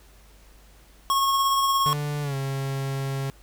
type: tone with tremolo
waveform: square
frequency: 1093 Hz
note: C#6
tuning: 25 cents flat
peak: -19 dBFS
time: 1.1-1.93 s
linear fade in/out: 0 ms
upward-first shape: triangle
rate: 17 Hz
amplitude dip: 30%
type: tone with pitch glide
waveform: 45% pulse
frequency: 146.83 to 136.21 Hz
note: D3 to C#3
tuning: 0 to -30 cents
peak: -26 dBFS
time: 1.86-3.3 s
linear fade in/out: 0 ms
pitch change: -130 cents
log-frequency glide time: 2.22-2.35 s
effects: added 50 Hz sine -51 dBFS peak until 3.42 s + pink hiss -56 dBFS RMS until 3.42 s